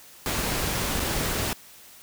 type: noise with dropouts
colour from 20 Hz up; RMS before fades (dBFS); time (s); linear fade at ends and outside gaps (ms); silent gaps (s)
pink; -27; 0.26-1.53; 0; 0.996-1.001
effects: white hiss -49 dBFS RMS until 2.02 s